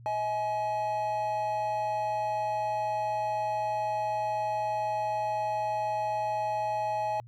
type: tone pair together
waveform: triangle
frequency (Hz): 637.1 / 844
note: D#5 / G#5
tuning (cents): +41 / +28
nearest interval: perfect fourth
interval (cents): 487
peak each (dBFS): -31 / -27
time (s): 0.06-7.2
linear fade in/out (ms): 0
effects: added 118 Hz sine -47 dBFS peak until 7.27 s